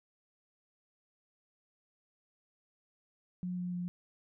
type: tone with pitch steps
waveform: sine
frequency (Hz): 180 / 178.55 / 177.11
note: F#3 / F3 / F3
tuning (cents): -47 / +39 / +25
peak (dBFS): -34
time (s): 3.43-3.88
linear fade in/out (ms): 0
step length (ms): 150
effects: none